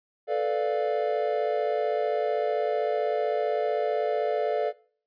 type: chord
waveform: triangle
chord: B half-diminished seventh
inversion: third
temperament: equal with one note detuned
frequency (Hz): 438.2 / 493.9 / 587.3 / 698.5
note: A4 / B4 / D5 / F5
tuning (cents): -7 / 0 / 0 / 0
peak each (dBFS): -26 / -30 / -26 / -28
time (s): 0.27-4.73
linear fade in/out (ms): 50
effects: noise-tail reverb RT60 0.5 s tail -22 dB re dry + resampled to 11025 Hz